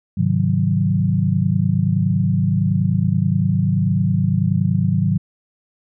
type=chord; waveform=sine; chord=Ab dominant seventh; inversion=none; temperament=equal with one note detuned; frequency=103.83 / 133.95 / 155.56 / 185 Hz; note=Ab2 / C3 / Eb3 / Gb3; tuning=0 / +41 / 0 / 0 cents; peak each=-20 / -22 / -20 / -19 dBFS; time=0.17-5.18 s; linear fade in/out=10 ms; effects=none